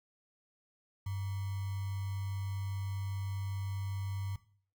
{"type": "tone with sample-and-hold", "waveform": "sine", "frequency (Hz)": 97.5, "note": "G2", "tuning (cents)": -9, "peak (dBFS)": -34, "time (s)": [1.06, 4.36], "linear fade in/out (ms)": 5, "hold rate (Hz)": 1050, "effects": ["noise-tail reverb RT60 0.5 s tail -17 dB re dry"]}